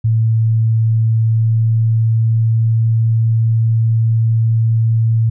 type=tone with pitch glide; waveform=sine; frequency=112.2 to 113.11 Hz; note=A2 to A2; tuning=+34 to +48 cents; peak=-10 dBFS; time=0.04-5.3 s; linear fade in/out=10 ms; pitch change=+14 cents; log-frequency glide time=1.08-2.87 s; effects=none